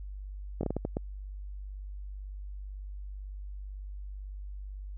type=slowing click train; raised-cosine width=2 ms; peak=-17 dBFS; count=7; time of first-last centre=0.61-0.969 s; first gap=22 ms; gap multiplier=1.4; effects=added 49 Hz sine -38 dBFS peak until 4.97 s